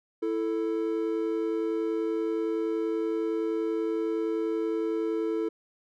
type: tone pair together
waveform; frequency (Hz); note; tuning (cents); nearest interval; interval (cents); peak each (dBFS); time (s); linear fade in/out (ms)
triangle; 330.5 / 441.1; E4 / A4; +5 / +4; perfect fourth; 499; -27; 0.22-5.49; 10
effects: none